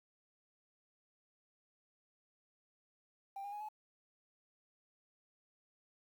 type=tone with pitch steps; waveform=sine; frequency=789 / 809.8 / 831.1 / 853 Hz; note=G5 / G#5 / G#5 / G#5; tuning=+11 / -44 / +1 / +46 cents; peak=-40 dBFS; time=3.36-3.688 s; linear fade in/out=5 ms; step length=82 ms; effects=tanh soft clip ceiling -40 dBFS + 11-bit